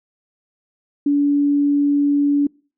sine tone, 286.7 Hz, D4, 42 cents flat, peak -13 dBFS, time 1.06-2.47 s, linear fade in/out 5 ms, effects noise-tail reverb RT60 0.4 s tail -26 dB re dry

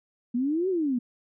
sine exponential two-way sweep, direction up then down, 233.1 to 389.3 to 233.1 Hz, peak -23 dBFS, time 0.34-0.99 s, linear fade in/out 10 ms, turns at 0.69 s, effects none

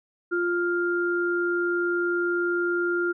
sine tone pair together, 349.3 / 1400 Hz, F4 / F6, 0 / +4 cents, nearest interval 2 octaves, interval 2404 cents, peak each -24 / -26 dBFS, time 0.31-3.13 s, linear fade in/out 20 ms, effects none

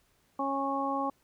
harmonic tone, 274.8 Hz, C#4, 15 cents flat, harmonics 1 / 2 / 3 / 4, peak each -34 / -36 / -33 / -33 dBFS, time 0.39-1.1 s, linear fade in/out 5 ms, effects pink hiss -69 dBFS RMS until 1.23 s

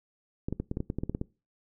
clicks, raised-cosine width 3 ms, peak -18 dBFS, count 12, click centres 0.485 / 0.526 / 0.6 / 0.714 / 0.771 / 0.804 / 0.901 / 0.986 / 1.035 / 1.096 / 1.149 / 1.214 s, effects noise-tail reverb RT60 0.3 s tail -22 dB re dry

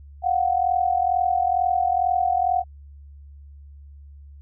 sine tone pair together, 709.8 / 752 Hz, F5 / F#5, +28 / +28 cents, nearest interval minor second, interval 100 cents, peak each -21 dBFS, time 0.22-2.64 s, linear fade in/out 50 ms, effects added 71 Hz sine -41 dBFS peak until 4.41 s

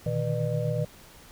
sine tone cluster, 119.6 / 148.3 / 156.3 / 488.8 / 600 Hz, A#2 / D3 / D#3 / B4 / D5, +45 / +17 / +8 / -18 / +37 cents, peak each -29 / -36 / -30 / -33 / -32 dBFS, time 0.06-0.85 s, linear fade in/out 5 ms, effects pink hiss -51 dBFS RMS until 1.31 s

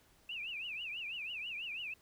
sine tone with vibrato, 2637 Hz, E7, in tune, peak -39 dBFS, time 0.29-1.94 s, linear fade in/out 5 ms, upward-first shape triangle, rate 6.1 Hz, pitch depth 220 cents each way, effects pink hiss -67 dBFS RMS until 2.01 s

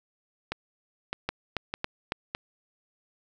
two click trains, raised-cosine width 0.3 ms, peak -14 / -12 dBFS, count 4 / 4, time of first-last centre 0.52-2.349 / 1.29-2.121 s, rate 1.64 / 3.61 Hz, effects none

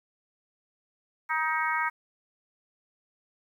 harmonic tone, 315.2 Hz, D#4, 23 cents sharp, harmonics 3 / 4 / 5 / 6 / 7, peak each -30 / -31 / -32 / -33 / -33 dBFS, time 1.29-1.9 s, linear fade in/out 20 ms, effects 10-bit

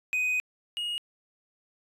triangle tone pair in turn, 2500 / 2874 Hz, D#7 / F7, +8 / +49 cents, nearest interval major second, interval 241 cents, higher second, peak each -23 / -28 dBFS, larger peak first, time 0.13-0.4 / 0.77-0.98 s, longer first, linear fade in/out 0 ms, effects resampled to 32000 Hz

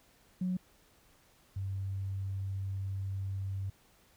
sine tone pair in turn, 183 / 96.94 Hz, F#3 / G2, -19 / -19 cents, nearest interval major seventh, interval 1100 cents, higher first, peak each -29 / -33 dBFS, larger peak first, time 0.41-0.57 / 1.56-3.7 s, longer second, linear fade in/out 5 ms, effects tanh soft clip ceiling -25 dBFS + pink hiss -65 dBFS RMS until 4.16 s

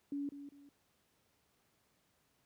sine tone with echo, 283.8 Hz, C#4, 41 cents sharp, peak -36 dBFS, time 0.12-0.29 s, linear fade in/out 2 ms, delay 200 ms, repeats 2, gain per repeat -10 dB, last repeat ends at 0.69 s, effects pink hiss -75 dBFS RMS until 2.45 s + high-pass 80 Hz 12 dB/octave

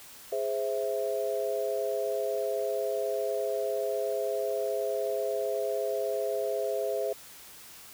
sine chord, Ab augmented, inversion none, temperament equal, 415.3 / 523.3 / 659.3 Hz, Ab4 / C5 / E5, 0 / 0 / 0 cents, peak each -32 dBFS, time 0.32-7.13 s, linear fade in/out 5 ms, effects white hiss -49 dBFS RMS until 7.93 s

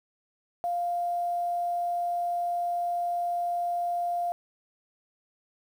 sine tone with quantisation, 698.5 Hz, F5, in tune, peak -26 dBFS, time 0.64-4.32 s, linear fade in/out 0 ms, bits 9, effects none

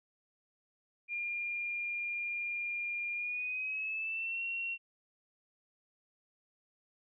sine tone with pitch glide, 2407 to 2733 Hz, D7 to F7, +42 to -38 cents, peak -34 dBFS, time 1.08-4.78 s, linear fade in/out 50 ms, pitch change +220 cents, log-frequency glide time 3.14-4.42 s, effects none

